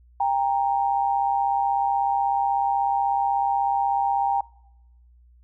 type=tone pair together; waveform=sine; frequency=796 / 932.3 Hz; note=G5 / A#5; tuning=+26 / 0 cents; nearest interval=minor third; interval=274 cents; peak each=-21 / -24 dBFS; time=0.2-4.41 s; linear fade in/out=5 ms; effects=noise-tail reverb RT60 0.9 s tail -24 dB re dry + added 60 Hz sine -51 dBFS peak until 5.43 s